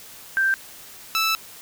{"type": "tone pair in turn", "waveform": ["sine", "15% pulse"], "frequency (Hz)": [1569, 1316.5], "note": ["G6", "E6"], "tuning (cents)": [1, -3], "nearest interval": "minor third", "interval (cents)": 304, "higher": "first", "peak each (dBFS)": [-17, -13], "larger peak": "second", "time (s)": [[0.37, 0.54], [1.15, 1.35]], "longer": "second", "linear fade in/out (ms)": 0, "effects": ["white hiss -43 dBFS RMS until 1.61 s"]}